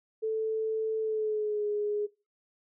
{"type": "tone with pitch glide", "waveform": "sine", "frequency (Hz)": [440, 416.3], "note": ["A4", "G#4"], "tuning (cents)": [0, 4], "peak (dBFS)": -27, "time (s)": [0.22, 2.07], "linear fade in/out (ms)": 20, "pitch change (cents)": -96, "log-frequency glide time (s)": [1, 1.66], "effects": ["noise-tail reverb RT60 0.3 s tail -22 dB re dry"]}